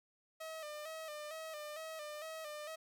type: tone with vibrato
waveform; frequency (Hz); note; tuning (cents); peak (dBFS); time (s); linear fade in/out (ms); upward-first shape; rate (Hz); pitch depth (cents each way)
sawtooth; 619; D#5; -9; -40; 0.4-2.76; 10; square; 2.2; 56
effects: none